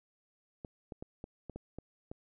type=clicks; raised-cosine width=2 ms; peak=-29 dBFS; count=8; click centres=0.648 / 0.922 / 1.025 / 1.241 / 1.497 / 1.56 / 1.786 / 2.115 s; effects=none